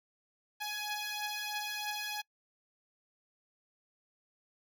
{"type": "beating tone pair", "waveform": "10% pulse", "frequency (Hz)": [835, 838.1], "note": ["G#5", "G#5"], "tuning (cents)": [9, 16], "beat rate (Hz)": 3.1, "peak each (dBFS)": [-33, -29], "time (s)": [0.6, 2.22], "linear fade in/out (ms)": 20, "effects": ["noise-tail reverb RT60 0.1 s tail -25 dB re dry"]}